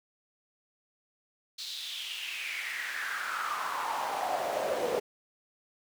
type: noise with high-pass filter sweep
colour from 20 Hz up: brown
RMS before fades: -34 dBFS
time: 1.58-5 s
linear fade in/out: 10 ms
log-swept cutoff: 4200 to 460 Hz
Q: 5
effects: none